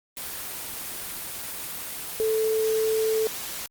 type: tone in noise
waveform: sine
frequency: 440 Hz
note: A4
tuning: in tune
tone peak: -21 dBFS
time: 2.2-3.27 s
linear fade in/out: 0 ms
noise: white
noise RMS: -34 dBFS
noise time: 0.17-3.66 s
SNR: +10 dB
effects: Opus 24 kbps